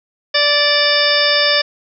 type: harmonic tone with a mistuned harmonic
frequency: 584 Hz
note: D5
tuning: 10 cents flat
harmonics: 1 / 2 / 3 / 4 / 5 / 6 / 8 / 9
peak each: -18 / -24 / -18 / -22 / -23 / -19 / -19 / -18 dBFS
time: 0.34-1.62 s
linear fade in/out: 10 ms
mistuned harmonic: 6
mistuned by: +39 cents
effects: none